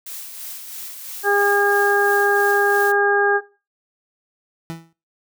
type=noise with tremolo; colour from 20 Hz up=blue; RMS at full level=-32 dBFS; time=0.06-2.92 s; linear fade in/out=5 ms; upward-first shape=sine; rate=3 Hz; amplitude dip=40%
type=harmonic tone; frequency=405.4 Hz; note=G#4; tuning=42 cents flat; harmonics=1 / 2 / 3 / 4; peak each=-19 / -20 / -27 / -18 dBFS; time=1.23-3.41 s; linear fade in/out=50 ms
type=tone with exponential decay; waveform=30% pulse; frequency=164.81 Hz; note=E3; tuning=in tune; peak=-22 dBFS; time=4.7-4.93 s; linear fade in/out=0 ms; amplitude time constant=50 ms
effects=noise-tail reverb RT60 0.3 s tail -17 dB re dry